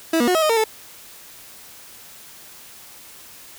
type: tone with pitch steps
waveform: 30% pulse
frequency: 325.9 / 240.2 / 362.7 / 640 / 618 / 456 / 438.7 Hz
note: E4 / B3 / F#4 / D#5 / D#5 / A#4 / A4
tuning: -20 / -48 / -34 / +49 / -12 / -38 / -5 cents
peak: -13 dBFS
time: 0.13-0.641 s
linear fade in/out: 5 ms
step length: 73 ms
effects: white hiss -43 dBFS RMS until 3.58 s